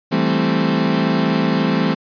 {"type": "chord", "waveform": "35% pulse", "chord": "A minor seventh", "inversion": "second", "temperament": "equal", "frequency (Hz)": [164.81, 196, 220, 261.6], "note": ["E3", "G3", "A3", "C4"], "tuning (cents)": [0, 0, 0, 0], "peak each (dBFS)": -19, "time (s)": [0.11, 1.95], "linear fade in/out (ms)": 20, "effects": ["resampled to 11025 Hz"]}